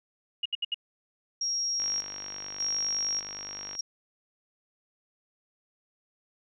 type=tone bursts; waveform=sine; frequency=2872 Hz; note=F7; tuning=48 cents sharp; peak=-26 dBFS; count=4; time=0.43-0.744 s; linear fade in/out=5 ms; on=26 ms; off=70 ms
type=tone with tremolo; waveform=sine; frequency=5600 Hz; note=F8; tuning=4 cents sharp; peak=-27 dBFS; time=1.41-3.81 s; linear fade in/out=5 ms; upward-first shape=square; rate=0.84 Hz; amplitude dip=70%
type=click train; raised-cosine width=0.3 ms; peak=-26 dBFS; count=98; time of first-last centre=1.8-3.752 s; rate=49.7 Hz
effects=none